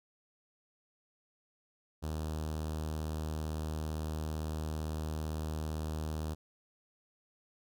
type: tone with notch filter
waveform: sawtooth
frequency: 77.78 Hz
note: D#2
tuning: in tune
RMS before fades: -37 dBFS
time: 2.02-6.35 s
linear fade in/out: 20 ms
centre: 2100 Hz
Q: 1.1
effects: none